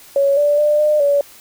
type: tone with pitch steps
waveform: sine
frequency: 557 / 584 / 596 / 603 / 570 Hz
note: C#5 / D5 / D5 / D5 / C#5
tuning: +8 / -10 / +25 / +46 / +48 cents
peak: -11 dBFS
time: 0.16-1.21 s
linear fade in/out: 2 ms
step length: 210 ms
effects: white hiss -43 dBFS RMS until 1.4 s